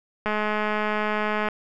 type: click train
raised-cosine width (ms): 0.5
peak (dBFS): -11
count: 261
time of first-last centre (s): 0.26-1.486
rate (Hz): 212
effects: none